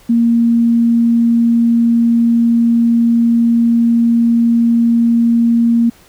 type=tone; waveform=sine; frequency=233.1 Hz; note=A#3; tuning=in tune; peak=-8 dBFS; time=0.09-5.9 s; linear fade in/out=10 ms; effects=pink hiss -46 dBFS RMS until 6.08 s